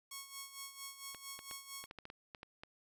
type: tone with tremolo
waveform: 5% pulse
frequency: 1100 Hz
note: C#6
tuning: 14 cents flat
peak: -32 dBFS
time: 0.11-1.86 s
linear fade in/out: 5 ms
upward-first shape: sine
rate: 4.4 Hz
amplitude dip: 70%
type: clicks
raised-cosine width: 0.3 ms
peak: -32 dBFS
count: 11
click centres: 1.147 / 1.391 / 1.512 / 1.84 / 1.911 / 1.987 / 2.054 / 2.101 / 2.348 / 2.431 / 2.635 s
effects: none